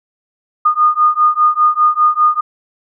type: beating tone pair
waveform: sine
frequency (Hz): 1222 / 1227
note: D#6 / D#6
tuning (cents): -32 / -25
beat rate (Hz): 5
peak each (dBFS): -12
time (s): 0.65-2.41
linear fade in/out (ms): 10
effects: none